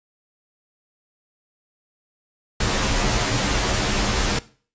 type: noise with comb filter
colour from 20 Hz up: pink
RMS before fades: -21 dBFS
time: 2.6-4.39 s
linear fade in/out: 5 ms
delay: 12 ms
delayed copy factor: -0.85
effects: noise-tail reverb RT60 0.4 s tail -18 dB re dry + resampled to 16000 Hz